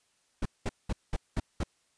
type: noise bursts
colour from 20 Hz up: brown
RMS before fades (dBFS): -29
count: 6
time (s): 0.42-1.636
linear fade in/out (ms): 5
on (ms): 36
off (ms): 200
effects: white hiss -71 dBFS RMS until 1.97 s + resampled to 22050 Hz